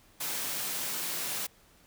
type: high-pass noise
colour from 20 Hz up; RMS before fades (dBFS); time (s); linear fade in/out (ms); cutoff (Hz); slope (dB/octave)
white; -34; 0.2-1.47; 10; 130; 48
effects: pink hiss -61 dBFS RMS until 1.86 s